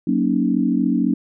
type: chord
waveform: sine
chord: D# minor seventh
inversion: first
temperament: equal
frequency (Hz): 185 / 233.1 / 277.2 / 311.1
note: F#3 / A#3 / C#4 / D#4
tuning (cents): 0 / 0 / 0 / 0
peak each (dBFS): -22 / -20 / -20 / -24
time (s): 0.07-1.14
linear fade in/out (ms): 5
effects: none